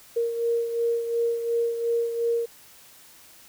sine beating tone pair, 466.2 / 469 Hz, A#4 / A#4, 0 / +11 cents, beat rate 2.8 Hz, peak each -23 / -31 dBFS, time 0.16-2.46 s, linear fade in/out 10 ms, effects white hiss -51 dBFS RMS until 3.48 s

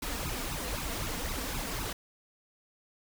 pink noise with flanger, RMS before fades -35 dBFS, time 0.02-1.93 s, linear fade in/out 5 ms, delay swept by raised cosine 0.78 to 4.38 ms, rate 3.9 Hz, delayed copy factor +1, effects none

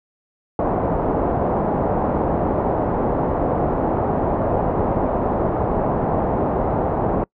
white low-pass noise, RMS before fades -20 dBFS, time 0.59-7.24 s, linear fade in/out 2 ms, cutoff 810 Hz, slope 24 dB/octave, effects noise-tail reverb RT60 0.1 s tail -26 dB re dry

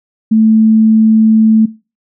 sine tone, 220 Hz, A3, in tune, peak -5 dBFS, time 0.31-1.66 s, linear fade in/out 10 ms, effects noise-tail reverb RT60 0.3 s tail -19 dB re dry

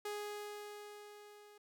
sawtooth tone with level ramp, 415.3 Hz, G#4, in tune, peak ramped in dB -35 to -54 dBFS, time 0.05-1.58 s, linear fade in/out 5 ms, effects none

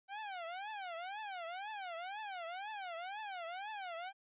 sawtooth tone with vibrato, 758 Hz, F#5, 42 cents sharp, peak -38 dBFS, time 0.08-4.13 s, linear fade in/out 50 ms, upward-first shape triangle, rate 2 Hz, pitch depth 270 cents each way, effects resampled to 8000 Hz

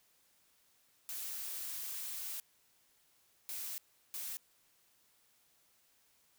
blue noise bursts at uneven times, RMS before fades -42 dBFS, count 3, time 1.09-2.4 / 3.49-3.78 / 4.14-4.37 s, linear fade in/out 0 ms, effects white hiss -71 dBFS RMS until 6.38 s

